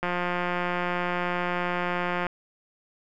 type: click train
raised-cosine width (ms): 0.5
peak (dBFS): -13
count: 397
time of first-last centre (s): 0.03-2.267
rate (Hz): 177
effects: none